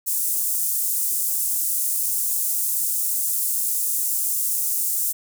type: high-pass noise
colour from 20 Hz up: pink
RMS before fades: -23 dBFS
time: 0.06-5.13 s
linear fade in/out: 20 ms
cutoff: 8200 Hz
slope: 24 dB/octave
effects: none